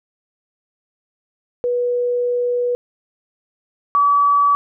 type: tone pair in turn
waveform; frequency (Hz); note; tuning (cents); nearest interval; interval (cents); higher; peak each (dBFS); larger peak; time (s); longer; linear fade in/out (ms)
sine; 487.9 / 1145.1; B4 / D6; -21 / -44; octave + minor third; 1477; second; -16 / -11; second; 1.64-2.75 / 3.95-4.55; first; 0
effects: none